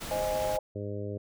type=noise; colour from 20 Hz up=pink; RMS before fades=-38 dBFS; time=0-0.58 s; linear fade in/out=20 ms
type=chord; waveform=sine; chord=Ab major; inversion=first; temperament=equal; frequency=523.3 / 622.3 / 830.6 Hz; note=C5 / Eb5 / Ab5; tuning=0 / 0 / 0 cents; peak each=-33 / -30 / -34 dBFS; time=0.11-0.59 s; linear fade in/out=2 ms
type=harmonic tone; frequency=102.2 Hz; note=G#2; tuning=27 cents flat; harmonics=1 / 2 / 3 / 4 / 5 / 6; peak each=-36 / -42 / -42 / -39 / -41 / -45 dBFS; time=0.75-1.18 s; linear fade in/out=10 ms
effects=none